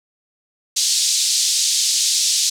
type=band-pass noise; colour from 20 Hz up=pink; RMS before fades=-18 dBFS; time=0.76-2.5 s; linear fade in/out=10 ms; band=4100 to 8200 Hz; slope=24 dB/octave; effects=none